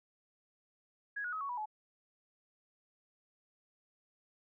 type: tone with pitch steps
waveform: sine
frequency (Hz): 1661.2 / 1454.5 / 1273.6 / 1115.1 / 976.4 / 854.9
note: G#6 / F#6 / D#6 / C#6 / B5 / G#5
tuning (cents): 0 / -30 / +40 / +10 / -20 / +50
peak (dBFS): -36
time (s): 1.16-1.658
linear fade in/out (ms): 10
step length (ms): 83
effects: none

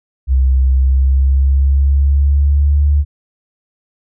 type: tone with pitch glide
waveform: sine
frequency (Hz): 65.41 to 72.58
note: C2 to D2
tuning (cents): 0 to -20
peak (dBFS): -8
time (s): 0.27-3.05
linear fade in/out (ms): 50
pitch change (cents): +180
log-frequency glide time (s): 0.7-2.84
effects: none

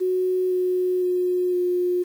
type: tone with pitch steps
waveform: sine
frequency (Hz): 368.6 / 365 / 361.4 / 357.9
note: F#4 / F#4 / F#4 / F4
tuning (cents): -7 / -24 / -41 / +42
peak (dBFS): -19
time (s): 0-2.04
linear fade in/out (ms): 20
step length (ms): 510
effects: 8-bit

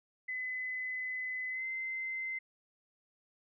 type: tone with pitch glide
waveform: sine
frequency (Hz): 2019 to 2069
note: B6 to C7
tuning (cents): +38 to -20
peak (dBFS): -35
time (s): 0.28-2.39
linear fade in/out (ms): 10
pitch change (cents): +42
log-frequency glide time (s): 1.5-1.65
effects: none

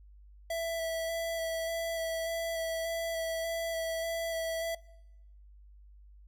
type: tone with vibrato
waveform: square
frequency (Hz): 659.3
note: E5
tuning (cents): 0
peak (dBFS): -32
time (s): 0.5-4.75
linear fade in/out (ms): 5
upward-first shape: square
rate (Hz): 1.7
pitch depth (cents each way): 11
effects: noise-tail reverb RT60 0.9 s tail -22 dB re dry + added 50 Hz sine -52 dBFS peak until 6.27 s

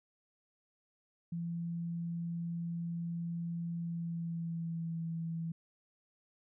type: tone with pitch glide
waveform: sine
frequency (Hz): 169.4 to 164.96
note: E3 to E3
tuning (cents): +48 to +2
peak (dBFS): -35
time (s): 1.32-5.52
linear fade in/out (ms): 5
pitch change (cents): -46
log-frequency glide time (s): 3.77-5.01
effects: none

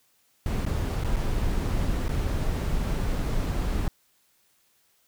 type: noise with dropouts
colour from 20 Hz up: brown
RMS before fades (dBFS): -26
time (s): 0.46-3.88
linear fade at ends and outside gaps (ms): 1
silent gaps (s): 0.653-0.663 / 1.037-1.045 / 1.161-1.166 / 2.082-2.091
effects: white hiss -66 dBFS RMS until 5.07 s

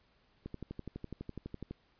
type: click train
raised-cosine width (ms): 3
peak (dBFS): -28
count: 16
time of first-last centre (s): 0.46-1.71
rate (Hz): 12
effects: pink hiss -70 dBFS RMS until 1.99 s + resampled to 11025 Hz

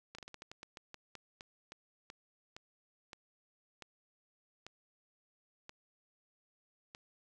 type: slowing click train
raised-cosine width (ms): 0.2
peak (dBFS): -30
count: 20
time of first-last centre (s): 0.15-6.949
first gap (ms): 35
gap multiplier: 1.22
effects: none

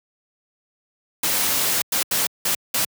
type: noise bursts at uneven times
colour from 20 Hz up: white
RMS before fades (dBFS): -21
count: 5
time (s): 1.23-1.82 / 1.92-2.03 / 2.11-2.27 / 2.45-2.55 / 2.74-2.85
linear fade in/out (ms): 5
effects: high-pass 100 Hz 12 dB/octave

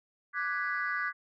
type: chord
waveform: sine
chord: G# half-diminished seventh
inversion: second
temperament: equal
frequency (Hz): 1174.7 / 1480 / 1661.2 / 1975.5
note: D6 / F#6 / G#6 / B6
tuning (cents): 0 / 0 / 0 / 0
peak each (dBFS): -35 / -34 / -34 / -36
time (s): 0.33-1.13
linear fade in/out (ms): 50
effects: tanh soft clip ceiling -22 dBFS

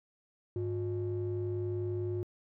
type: ring-modulated tone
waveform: triangle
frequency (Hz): 127.8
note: C3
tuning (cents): -40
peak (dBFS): -26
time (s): 0.56-2.23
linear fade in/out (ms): 0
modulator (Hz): 230
effects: tanh soft clip ceiling -23 dBFS

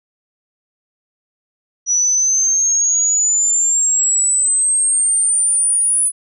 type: exponential sweep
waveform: sine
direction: up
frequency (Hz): 5850 to 9956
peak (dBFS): -12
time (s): 1.86-6.12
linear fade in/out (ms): 50
effects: none

